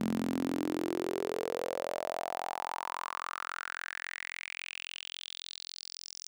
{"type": "tone with high-pass filter sweep", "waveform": "sawtooth", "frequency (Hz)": 43.65, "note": "F1", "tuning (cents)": 0, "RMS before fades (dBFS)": -37, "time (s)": [0, 6.27], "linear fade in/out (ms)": 0, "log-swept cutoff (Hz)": [210, 5800], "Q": 5.5, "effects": []}